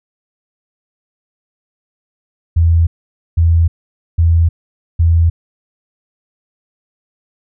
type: tone bursts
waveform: sine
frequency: 83.3 Hz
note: E2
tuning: 19 cents sharp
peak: -7 dBFS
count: 4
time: 2.56-5.3 s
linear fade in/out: 10 ms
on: 310 ms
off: 500 ms
effects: none